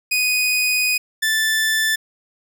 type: tone pair in turn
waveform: sawtooth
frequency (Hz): 2489 / 1760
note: D#7 / A6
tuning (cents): 0 / 0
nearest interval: tritone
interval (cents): 600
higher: first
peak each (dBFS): -13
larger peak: neither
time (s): 0.11-0.98 / 1.22-1.96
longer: first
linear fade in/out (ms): 10
effects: none